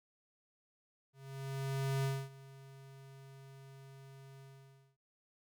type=tone with ADSR envelope; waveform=square; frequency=135.7 Hz; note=C#3; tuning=36 cents flat; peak=-32 dBFS; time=1.13-4.97 s; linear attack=910 ms; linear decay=250 ms; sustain=-21 dB; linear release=550 ms; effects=none